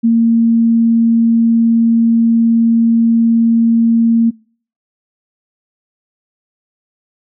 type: tone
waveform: sine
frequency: 229.7 Hz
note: A#3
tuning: 25 cents flat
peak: -7 dBFS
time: 0.03-4.31 s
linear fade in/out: 20 ms
effects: noise-tail reverb RT60 0.5 s tail -26 dB re dry